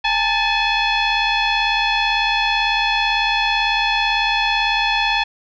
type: tone with frequency modulation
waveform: sine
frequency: 819 Hz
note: G#5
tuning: 24 cents flat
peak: -15 dBFS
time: 0.04-5.24 s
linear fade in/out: 10 ms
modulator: 858 Hz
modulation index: 3.6
effects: none